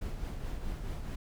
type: noise with tremolo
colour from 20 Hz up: brown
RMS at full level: -35 dBFS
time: 0.01-1.16 s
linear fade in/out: 10 ms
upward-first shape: triangle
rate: 4.7 Hz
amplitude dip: 45%
effects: none